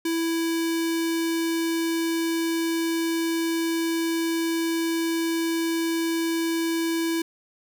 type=tone with notch filter; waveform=square; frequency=330 Hz; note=E4; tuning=2 cents sharp; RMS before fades=-25 dBFS; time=0.05-7.22 s; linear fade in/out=5 ms; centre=710 Hz; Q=0.67; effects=none